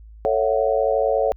sine chord, F# minor seventh, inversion first, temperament just, 444 / 555 / 666 / 740 Hz, A4 / C#5 / E5 / F#5, +16 / +2 / +18 / 0 cents, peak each -22 / -20 / -24 / -25 dBFS, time 0.25-1.32 s, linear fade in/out 0 ms, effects added 54 Hz sine -40 dBFS peak until 1.36 s

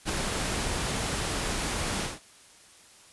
pink noise with ADSR envelope, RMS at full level -27 dBFS, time 0.05-2.2 s, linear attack 44 ms, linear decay 4 ms, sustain -3 dB, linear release 190 ms, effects white hiss -54 dBFS RMS until 3.12 s + resampled to 24000 Hz

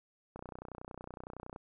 click train, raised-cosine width 1 ms, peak -30 dBFS, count 38, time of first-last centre 0.36-1.561 s, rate 30.8 Hz, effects none

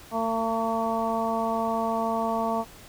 harmonic tone, 226.1 Hz, A3, 47 cents sharp, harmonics 1 / 2 / 3 / 4 / 5, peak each -30 / -33 / -28 / -30 / -32 dBFS, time 0.11-2.65 s, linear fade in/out 50 ms, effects pink hiss -48 dBFS RMS until 2.88 s

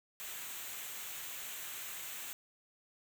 white noise with comb filter, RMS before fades -44 dBFS, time 0.2-2.33 s, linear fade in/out 0 ms, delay 0.2 ms, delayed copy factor -0.55, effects none

